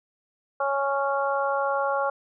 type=harmonic tone; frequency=277.2 Hz; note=C#4; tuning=in tune; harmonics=2 / 3 / 4 / 5; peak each=-26 / -28 / -29 / -30 dBFS; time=0.6-2.1 s; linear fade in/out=5 ms; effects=none